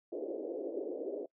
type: band-pass noise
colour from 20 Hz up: pink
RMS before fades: -39 dBFS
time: 0.12-1.26 s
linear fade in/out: 5 ms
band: 310 to 570 Hz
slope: 48 dB/octave
effects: noise-tail reverb RT60 0.1 s tail -23 dB re dry